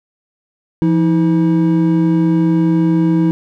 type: tone pair together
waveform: triangle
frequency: 169.94 / 320.5 Hz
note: F3 / E4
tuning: -47 / -49 cents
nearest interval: major seventh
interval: 1098 cents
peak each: -11 dBFS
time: 0.82-3.31 s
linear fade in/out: 0 ms
effects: none